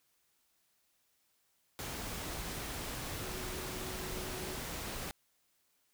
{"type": "tone in noise", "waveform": "sine", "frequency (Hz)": 370, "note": "F#4", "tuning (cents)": 0, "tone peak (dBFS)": -46, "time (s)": [3.21, 4.55], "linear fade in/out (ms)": 0, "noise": "pink", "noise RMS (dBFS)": -41, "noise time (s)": [1.79, 5.11], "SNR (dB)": -8, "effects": ["white hiss -75 dBFS RMS until 5.93 s"]}